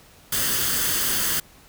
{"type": "noise with comb filter", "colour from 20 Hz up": "white", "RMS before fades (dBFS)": -23, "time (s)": [0.32, 1.4], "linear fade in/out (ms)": 5, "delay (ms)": 0.63, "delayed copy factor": 0.55, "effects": ["pink hiss -51 dBFS RMS until 1.68 s"]}